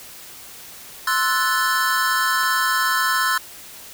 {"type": "chord", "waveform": "square", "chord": "F# half-diminished seventh", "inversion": "second", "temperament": "equal with one note detuned", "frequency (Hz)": [1046.5, 1318.5, 1480, 1749.9], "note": ["C6", "E6", "F#6", "A6"], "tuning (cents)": [0, 0, 0, -10], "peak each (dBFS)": -24, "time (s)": [1.07, 3.38], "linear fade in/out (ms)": 5}
{"type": "click", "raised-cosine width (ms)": 0.2, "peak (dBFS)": -18, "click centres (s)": 2.434}
{"effects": ["white hiss -40 dBFS RMS until 3.93 s"]}